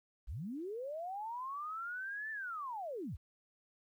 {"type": "linear two-way sweep", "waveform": "sine", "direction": "up then down", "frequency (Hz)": [38.29, 1782, 38.29], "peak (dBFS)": -39, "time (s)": [0.27, 3.17], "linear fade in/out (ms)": 20, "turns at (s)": 2.31, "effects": ["12-bit"]}